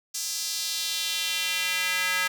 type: tone with high-pass filter sweep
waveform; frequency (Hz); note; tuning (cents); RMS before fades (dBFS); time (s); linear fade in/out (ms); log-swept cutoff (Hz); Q
square; 183.1; F#3; -18; -28; 0.14-2.28; 10; 5900 to 1700; 1.9
effects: none